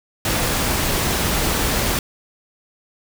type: noise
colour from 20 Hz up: pink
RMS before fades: -20 dBFS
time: 0.25-1.99 s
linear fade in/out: 2 ms
effects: none